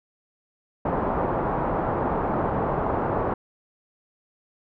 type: low-pass noise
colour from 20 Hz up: white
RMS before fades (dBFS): -25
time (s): 0.85-3.34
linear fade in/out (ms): 5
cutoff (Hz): 1000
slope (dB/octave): 24
effects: none